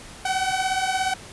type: beating tone pair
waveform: sawtooth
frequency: 749 / 766 Hz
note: F#5 / G5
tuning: +21 / -40 cents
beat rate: 17 Hz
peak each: -21 dBFS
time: 0.25-1.14 s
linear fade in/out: 5 ms
effects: pink hiss -42 dBFS RMS until 1.32 s + resampled to 24000 Hz